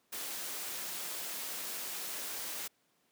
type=noise; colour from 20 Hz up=white; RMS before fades=-40 dBFS; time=0.12-2.68 s; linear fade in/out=10 ms; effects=pink hiss -73 dBFS RMS until 3.11 s + high-pass 200 Hz 12 dB/octave